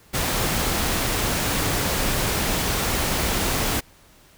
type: noise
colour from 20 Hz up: pink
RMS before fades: -23 dBFS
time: 0.13-3.81 s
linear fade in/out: 20 ms
effects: pink hiss -53 dBFS RMS until 4.37 s